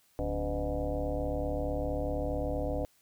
sine tone with frequency modulation, 287.7 Hz, D4, 36 cents flat, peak -29 dBFS, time 0.19-2.85 s, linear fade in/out 0 ms, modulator 108 Hz, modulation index 3.6, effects white hiss -67 dBFS RMS until 3.01 s

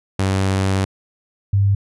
sawtooth / sine tone pair in turn, 96.1 / 99.52 Hz, G2 / G2, -34 / +27 cents, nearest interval minor second, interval 61 cents, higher second, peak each -12 / -12 dBFS, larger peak neither, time 0.19-0.85 / 1.53-1.75 s, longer first, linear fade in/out 5 ms, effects resampled to 24000 Hz

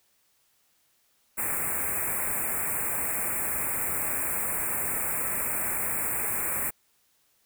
white band-stop noise, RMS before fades -29 dBFS, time 1.37-6.71 s, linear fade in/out 20 ms, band 2500 to 7600 Hz, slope 96 dB/octave, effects white hiss -68 dBFS RMS until 7.45 s

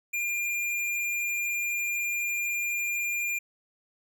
square tone, 2402 Hz, D7, 38 cents sharp, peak -28 dBFS, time 0.13-3.39 s, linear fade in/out 10 ms, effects none

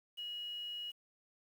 sine tone with quantisation, 2900 Hz, F#7, 35 cents flat, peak -40 dBFS, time 0.17-0.92 s, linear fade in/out 20 ms, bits 10, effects none

